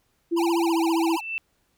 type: tone with pitch glide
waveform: sine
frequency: 337.8 to 330.1 Hz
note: E4 to E4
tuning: +42 to +2 cents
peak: -20 dBFS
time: 0.31-1.17 s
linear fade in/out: 20 ms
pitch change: -40 cents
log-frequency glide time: 0.59-0.77 s
type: tone with vibrato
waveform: square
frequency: 880 Hz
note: A5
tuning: in tune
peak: -27 dBFS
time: 0.36-1.21 s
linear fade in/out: 20 ms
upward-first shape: triangle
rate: 15 Hz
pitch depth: 290 cents each way
type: tone with exponential growth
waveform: sine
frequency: 2664 Hz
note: E7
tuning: 18 cents sharp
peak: -24 dBFS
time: 0.73-1.38 s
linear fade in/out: 0 ms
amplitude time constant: 140 ms
effects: pink hiss -69 dBFS RMS until 1.77 s